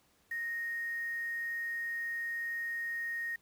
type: tone with quantisation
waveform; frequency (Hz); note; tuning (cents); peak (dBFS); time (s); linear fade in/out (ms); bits
sine; 1861; A#6; -3; -34; 0.31-3.36; 5; 9
effects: pink hiss -69 dBFS RMS until 3.41 s + high-pass 60 Hz 12 dB/octave